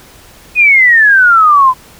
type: exponential sweep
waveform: sine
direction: down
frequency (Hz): 2519 to 1003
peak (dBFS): -3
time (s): 0.55-1.74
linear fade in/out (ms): 50
effects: pink hiss -39 dBFS RMS until 1.99 s